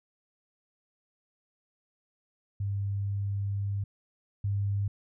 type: tone pair in turn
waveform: sine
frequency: 99.9 / 100.31 Hz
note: G2 / G2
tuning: +33 / +40 cents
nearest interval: unison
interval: 7 cents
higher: second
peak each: -28 / -26 dBFS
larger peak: second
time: 2.6-3.84 / 4.44-4.88 s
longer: first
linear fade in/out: 5 ms
effects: none